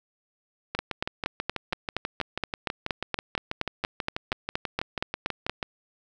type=two click trains; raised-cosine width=0.3 ms; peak=-13 / -10 dBFS; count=31 / 21; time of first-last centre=0.75-5.628 / 0.79-5.496 s; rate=6.15 / 4.25 Hz; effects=none